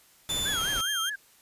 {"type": "noise", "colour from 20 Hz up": "pink", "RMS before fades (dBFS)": -37, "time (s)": [0.29, 0.81], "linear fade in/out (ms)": 0}
{"type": "tone with pitch glide", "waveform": "sawtooth", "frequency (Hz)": [3520, 3191], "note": ["A7", "G7"], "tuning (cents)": [0, 30], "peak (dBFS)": -25, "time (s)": [0.29, 1.1], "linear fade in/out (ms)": 10, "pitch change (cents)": -170, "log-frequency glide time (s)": [0.45, 0.63]}
{"type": "tone with vibrato", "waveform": "sine", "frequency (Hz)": 1494, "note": "F#6", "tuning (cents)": 16, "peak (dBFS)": -31, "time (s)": [0.45, 1.16], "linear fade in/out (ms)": 10, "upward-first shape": "sine", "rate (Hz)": 4.9, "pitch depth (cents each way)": 240}
{"effects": ["white hiss -59 dBFS RMS until 1.41 s", "resampled to 32000 Hz"]}